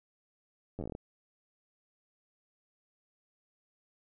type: slowing click train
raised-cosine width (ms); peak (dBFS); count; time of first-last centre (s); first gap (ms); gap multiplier
2; -26; 10; 0.79-0.951; 10; 1.14
effects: none